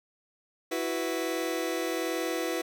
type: chord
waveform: sawtooth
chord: E suspended second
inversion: none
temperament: just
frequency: 329.6 / 370.8 / 494.4 Hz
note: E4 / F#4 / B4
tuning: 0 / +4 / +2 cents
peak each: -28 / -30 / -29 dBFS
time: 0.71-2.62 s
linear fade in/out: 10 ms
effects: none